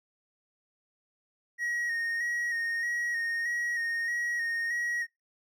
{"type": "tone with vibrato", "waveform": "triangle", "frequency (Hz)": 1878, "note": "A#6", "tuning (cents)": 12, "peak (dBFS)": -27, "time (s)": [1.58, 5.07], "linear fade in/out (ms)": 50, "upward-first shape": "square", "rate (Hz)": 1.6, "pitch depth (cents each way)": 25, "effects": ["noise-tail reverb RT60 0.2 s tail -26 dB re dry"]}